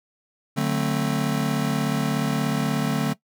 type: chord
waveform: square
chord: D dominant seventh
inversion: none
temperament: just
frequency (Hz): 146.83 / 183.54 / 220.2 / 264.3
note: D3 / F#3 / A3 / C4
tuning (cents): 0 / -14 / +2 / +18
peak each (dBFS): -26 / -30 / -27 / -29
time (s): 0.56-3.14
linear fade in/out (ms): 20
effects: noise-tail reverb RT60 0.1 s tail -19 dB re dry